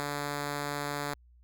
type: tone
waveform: 5% pulse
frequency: 144.7 Hz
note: D3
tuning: 25 cents flat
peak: -21 dBFS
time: 0-1.14 s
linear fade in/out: 0 ms
effects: added 60 Hz sine -56 dBFS peak until 1.43 s